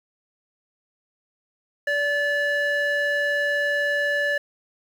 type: tone with band-pass filter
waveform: square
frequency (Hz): 578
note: D5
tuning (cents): -28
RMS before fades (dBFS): -23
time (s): 1.87-4.38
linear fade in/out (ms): 5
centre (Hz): 1400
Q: 7.7
effects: 8-bit